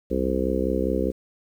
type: harmonic tone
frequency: 64.9 Hz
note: C2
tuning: 13 cents flat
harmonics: 1 / 3 / 4 / 5 / 6 / 7 / 8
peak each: -29 / -29 / -29 / -29 / -29 / -29 / -29 dBFS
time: 0.1-1.12 s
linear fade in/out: 20 ms
effects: 9-bit